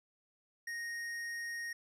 triangle tone with hard clipping, 1864.7 Hz, A#6, in tune, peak -40 dBFS, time 0.67-1.73 s, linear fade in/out 5 ms, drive 14 dB, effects none

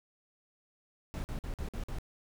brown noise bursts, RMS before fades -37 dBFS, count 6, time 1.14-1.985 s, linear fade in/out 0 ms, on 100 ms, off 49 ms, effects none

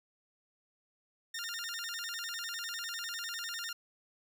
15% pulse tone with vibrato, 1600 Hz, G6, 35 cents sharp, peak -31 dBFS, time 1.34-3.73 s, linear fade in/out 5 ms, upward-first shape square, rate 10 Hz, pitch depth 230 cents each way, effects none

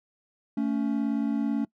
triangle tone pair together, 222.4 / 280.6 Hz, A3 / C#4, +19 / +21 cents, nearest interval major third, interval 402 cents, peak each -25 dBFS, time 0.57-1.65 s, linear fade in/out 5 ms, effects noise-tail reverb RT60 0.1 s tail -23 dB re dry

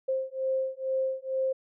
sine beating tone pair, 526 / 528.2 Hz, C5 / C5, +9 / +16 cents, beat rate 2.2 Hz, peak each -30 dBFS, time 0.08-1.53 s, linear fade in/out 10 ms, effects none

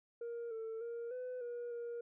sine tone with pitch steps, 469.4 / 447.1 / 468.3 / 503 / 479.5 / 472.7 Hz, A#4 / A4 / A#4 / B4 / A#4 / A#4, +12 / +28 / +8 / +32 / +49 / +24 cents, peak -38 dBFS, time 0.21-2.01 s, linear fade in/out 5 ms, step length 300 ms, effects tanh soft clip ceiling -39 dBFS

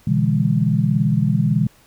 sine chord, E dominant seventh, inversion second, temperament equal with one note detuned, 123.47 / 146.83 / 164.81 / 203.7 Hz, B2 / D3 / E3 / G#3, 0 / 0 / 0 / -33 cents, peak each -20 dBFS, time 0.07-1.67 s, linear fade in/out 5 ms, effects pink hiss -53 dBFS RMS until 1.86 s

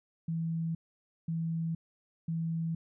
sine tone bursts, 164.2 Hz, E3, 6 cents flat, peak -30 dBFS, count 3, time 0.28-2.75 s, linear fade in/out 5 ms, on 470 ms, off 530 ms, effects none

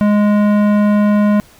sine tone with tanh clipping, 207.6 Hz, G#3, in tune, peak -11 dBFS, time 0.01-1.4 s, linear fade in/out 0 ms, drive 16 dB, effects pink hiss -45 dBFS RMS until 1.59 s

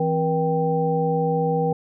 sine tone cluster, 164 / 263.3 / 478.7 / 784 Hz, E3 / C4 / A#4 / G5, -9 / +11 / +46 / 0 cents, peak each -23 / -31 / -22 / -25 dBFS, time 0-1.73 s, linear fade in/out 5 ms, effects none

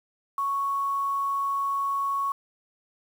sine tone with quantisation, 1108.7 Hz, C#6, in tune, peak -24 dBFS, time 0.38-2.32 s, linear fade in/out 2 ms, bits 8, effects none

